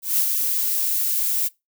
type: noise with ADSR envelope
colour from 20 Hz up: violet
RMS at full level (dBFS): -18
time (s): 0.02-1.49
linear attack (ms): 160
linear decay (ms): 79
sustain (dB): -4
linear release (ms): 23
effects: noise-tail reverb RT60 0.2 s tail -22 dB re dry